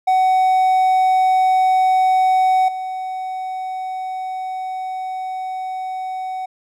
triangle tone with level steps, 750 Hz, F#5, 23 cents sharp, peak -10 / -21 dBFS, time 0.07-6.46 s, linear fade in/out 10 ms, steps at 2.68 s, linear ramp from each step 5 ms, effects none

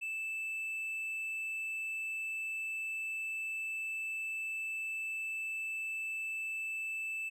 triangle tone, 2637 Hz, E7, in tune, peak -34 dBFS, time 0.01-7.3 s, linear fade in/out 20 ms, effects none

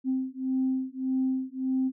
sine beating tone pair, 260.4 / 262.1 Hz, C4 / C4, -8 / +3 cents, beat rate 1.7 Hz, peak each -28 dBFS, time 0.04-1.92 s, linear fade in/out 50 ms, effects tanh soft clip ceiling -18 dBFS

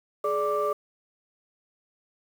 sine tone cluster, 420.9 / 587 / 1175 Hz, G#4 / D5 / D6, +23 / -1 / +1 cents, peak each -27 dBFS, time 0.24-0.73 s, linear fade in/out 5 ms, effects tanh soft clip ceiling -16 dBFS + 8-bit

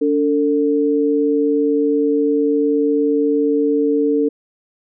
sine tone pair together, 288 / 448.6 Hz, D4 / A4, -34 / +34 cents, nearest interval minor sixth, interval 768 cents, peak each -16 dBFS, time 0.01-4.29 s, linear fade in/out 10 ms, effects none

